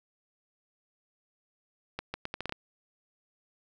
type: accelerating click train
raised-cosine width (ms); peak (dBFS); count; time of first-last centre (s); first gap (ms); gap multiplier
0.3; -18; 8; 1.99-2.523; 150; 0.76
effects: none